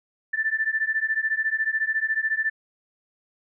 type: beating tone pair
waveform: sine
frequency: 1760 / 1774 Hz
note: A6 / A6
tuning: 0 / +14 cents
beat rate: 14 Hz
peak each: -25 dBFS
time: 0.33-2.5 s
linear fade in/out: 10 ms
effects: none